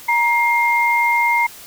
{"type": "tone pair together", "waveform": "sine", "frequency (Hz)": [942, 2118], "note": ["A#5", "C7"], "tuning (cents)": [18, 21], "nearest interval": "octave + major second", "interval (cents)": 1403, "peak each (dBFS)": -16, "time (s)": [0.08, 1.47], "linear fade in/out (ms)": 10, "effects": ["white hiss -39 dBFS RMS until 1.66 s"]}